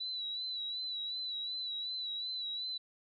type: tone with vibrato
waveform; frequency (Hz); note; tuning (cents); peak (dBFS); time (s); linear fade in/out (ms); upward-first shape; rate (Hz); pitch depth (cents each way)
sine; 3951; B7; 0; -36; 0-2.78; 10; sine; 2.7; 46
effects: none